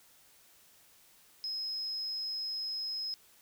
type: tone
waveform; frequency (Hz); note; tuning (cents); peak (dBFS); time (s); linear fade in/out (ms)
sine; 5120; D#8; +49; -34; 1.44-3.14; 0
effects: white hiss -62 dBFS RMS until 3.41 s